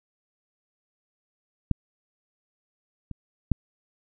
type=clicks; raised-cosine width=5 ms; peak=-9 / -23 / -8 dBFS; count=3; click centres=1.713 / 3.113 / 3.517 s; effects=none